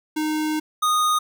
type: tone pair in turn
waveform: square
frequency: 308.4 / 1236.6 Hz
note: D#4 / D#6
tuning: -15 / -11 cents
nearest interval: 2 octaves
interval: 2404 cents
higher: second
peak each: -22 / -18 dBFS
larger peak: second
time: 0.16-0.6 / 0.82-1.19 s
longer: first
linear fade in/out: 10 ms
effects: none